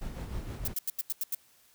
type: noise with tremolo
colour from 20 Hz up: brown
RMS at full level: -36 dBFS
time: 0.01-0.74 s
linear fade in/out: 10 ms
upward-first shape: sine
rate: 6.4 Hz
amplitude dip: 45%
type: noise bursts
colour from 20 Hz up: violet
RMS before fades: -31 dBFS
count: 7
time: 0.65-1.348 s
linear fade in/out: 2 ms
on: 26 ms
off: 86 ms
effects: white hiss -63 dBFS RMS until 1.74 s